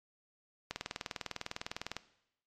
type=click train; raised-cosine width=0.2 ms; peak=-19 dBFS; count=26; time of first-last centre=0.71-1.966 s; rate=19.9 Hz; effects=noise-tail reverb RT60 0.8 s tail -17 dB re dry + MP3 64 kbps